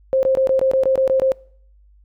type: tone bursts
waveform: sine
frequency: 529 Hz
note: C5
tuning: 19 cents sharp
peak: -13 dBFS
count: 10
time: 0.13-1.319 s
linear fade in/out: 0 ms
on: 100 ms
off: 21 ms
effects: noise-tail reverb RT60 0.6 s tail -24 dB re dry + added 50 Hz sine -48 dBFS peak until 2.04 s